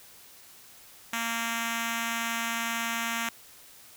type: tone with notch filter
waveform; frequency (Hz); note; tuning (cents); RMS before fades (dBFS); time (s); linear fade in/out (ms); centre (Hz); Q
5% pulse; 230.5; A#3; -19; -31; 1.13-3.29; 2; 480; 0.8
effects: white hiss -52 dBFS RMS until 3.96 s